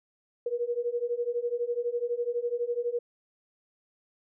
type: beating tone pair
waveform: sine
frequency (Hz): 472.5 / 484.5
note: A#4 / B4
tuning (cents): +23 / -33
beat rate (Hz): 12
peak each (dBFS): -31 / -30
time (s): 0.46-2.99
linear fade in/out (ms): 5
effects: none

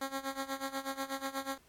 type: tone with tremolo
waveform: 10% pulse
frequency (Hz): 270.6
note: C#4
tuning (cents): -42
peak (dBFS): -25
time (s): 0.01-1.58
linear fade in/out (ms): 5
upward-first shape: sine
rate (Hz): 8.2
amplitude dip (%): 85
effects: pink hiss -66 dBFS RMS until 1.68 s + AAC 64 kbps

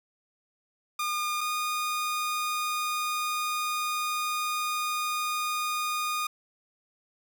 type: tone pair in turn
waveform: sawtooth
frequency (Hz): 1214 / 1226.7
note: D#6 / D#6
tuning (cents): -43 / -25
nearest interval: unison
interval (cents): 18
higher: second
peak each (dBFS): -24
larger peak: neither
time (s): 0.99-1.41 / 1.41-6.27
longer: second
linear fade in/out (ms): 5
effects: none

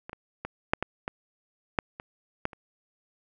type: clicks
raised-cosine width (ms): 0.5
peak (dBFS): -24 / -23 / -18 / -6 / -13 / -16 / -8 / -23 / -12 / -29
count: 10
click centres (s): 0.095 / 0.131 / 0.45 / 0.735 / 0.826 / 1.079 / 1.788 / 1.999 / 2.454 / 2.532
effects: none

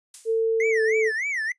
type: noise with exponential decay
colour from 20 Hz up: violet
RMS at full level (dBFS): -32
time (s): 0.14-0.46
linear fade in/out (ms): 2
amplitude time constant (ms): 68
type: tone with pitch glide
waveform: sine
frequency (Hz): 450 to 439.7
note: A4 to A4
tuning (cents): +39 to -1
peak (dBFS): -18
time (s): 0.25-1.12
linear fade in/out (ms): 50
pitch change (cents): -40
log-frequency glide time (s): 0.58-0.9
type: tone with vibrato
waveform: triangle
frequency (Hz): 2001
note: B6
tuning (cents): +22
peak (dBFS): -23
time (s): 0.6-1.52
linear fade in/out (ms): 2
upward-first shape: sine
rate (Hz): 3.3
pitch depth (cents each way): 250
effects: noise-tail reverb RT60 0.1 s tail -20 dB re dry + resampled to 22050 Hz

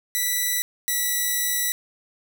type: tone pair in turn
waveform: 5% pulse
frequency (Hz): 1970 / 1955.3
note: B6 / B6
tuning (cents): -5 / -18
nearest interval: unison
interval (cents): 13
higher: first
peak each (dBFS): -11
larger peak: neither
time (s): 0.15-0.62 / 0.88-1.72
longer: second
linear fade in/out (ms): 0
effects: none

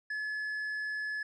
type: tone with tanh clipping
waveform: sine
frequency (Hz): 1712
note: A6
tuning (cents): -48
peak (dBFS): -34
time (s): 0.1-1.23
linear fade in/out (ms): 5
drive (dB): 4
effects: none

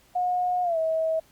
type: tone with pitch glide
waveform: sine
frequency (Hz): 722 to 643.2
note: F#5 to E5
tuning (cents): -43 to -43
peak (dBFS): -22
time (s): 0.15-1.2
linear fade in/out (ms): 10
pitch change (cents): -200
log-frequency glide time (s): 0.63-0.78
effects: pink hiss -59 dBFS RMS until 1.31 s + Opus 48 kbps

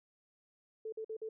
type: tone bursts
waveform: sine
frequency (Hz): 440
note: A4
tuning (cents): 0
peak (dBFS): -38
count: 4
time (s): 0.85-1.29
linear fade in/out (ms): 5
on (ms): 74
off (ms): 48
effects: none

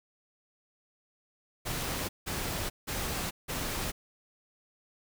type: noise bursts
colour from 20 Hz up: pink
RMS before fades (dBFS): -34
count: 4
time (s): 1.65-3.92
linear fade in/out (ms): 20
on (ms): 440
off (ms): 170
effects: none

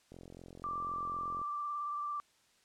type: click train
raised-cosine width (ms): 2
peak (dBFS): -37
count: 58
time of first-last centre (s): 0.12-1.415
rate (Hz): 44
type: tone with vibrato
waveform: sine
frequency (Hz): 1174.7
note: D6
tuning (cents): 0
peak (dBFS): -35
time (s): 0.64-2.2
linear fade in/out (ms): 0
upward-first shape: triangle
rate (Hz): 18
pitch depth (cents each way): 27
effects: white hiss -69 dBFS RMS until 2.64 s + low-pass 8000 Hz 12 dB/octave

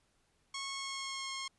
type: tone with pitch glide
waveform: 10% pulse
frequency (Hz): 1096 to 1076.5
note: C#6 to C6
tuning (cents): -20 to +49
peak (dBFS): -30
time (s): 0.54-1.48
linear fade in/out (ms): 5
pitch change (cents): -31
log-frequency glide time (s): 0.7-1.31
effects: pink hiss -74 dBFS RMS until 1.58 s + resampled to 24000 Hz

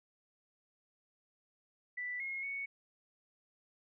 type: tone with pitch steps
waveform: sine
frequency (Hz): 1977 / 2158 / 2220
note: B6 / C#7 / C#7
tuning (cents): +1 / -47 / +2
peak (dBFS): -37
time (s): 1.97-2.66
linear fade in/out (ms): 10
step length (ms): 230
effects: none

